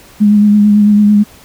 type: tone with vibrato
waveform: sine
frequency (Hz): 207.7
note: G#3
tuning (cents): 0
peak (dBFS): -4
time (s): 0.2-1.24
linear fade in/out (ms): 20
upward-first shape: sine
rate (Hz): 9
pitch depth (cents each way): 24
effects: pink hiss -40 dBFS RMS until 1.44 s